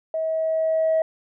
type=tone with level ramp; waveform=sine; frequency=641 Hz; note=E5; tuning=49 cents flat; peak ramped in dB=-22 to -15 dBFS; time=0.14-1.02 s; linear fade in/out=2 ms; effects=tanh soft clip ceiling -14 dBFS